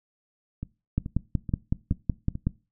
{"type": "two click trains", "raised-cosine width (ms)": 5, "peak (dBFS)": [-20, -11], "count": [5, 9], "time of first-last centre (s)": [[0.63, 2.354], [0.98, 2.47]], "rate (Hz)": [2.32, 5.37], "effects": ["noise-tail reverb RT60 0.3 s tail -21 dB re dry"]}